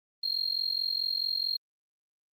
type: tone with amplitude modulation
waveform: sine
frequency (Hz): 4224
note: C8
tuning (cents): +16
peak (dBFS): -22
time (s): 0.23-1.57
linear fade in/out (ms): 10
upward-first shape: sine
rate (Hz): 44.6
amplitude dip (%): 95
effects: tanh soft clip ceiling -23 dBFS + Opus 32 kbps